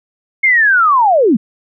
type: linear sweep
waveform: sine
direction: down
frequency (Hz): 2173 to 187.5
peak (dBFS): -7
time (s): 0.43-1.37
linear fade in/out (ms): 10
effects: none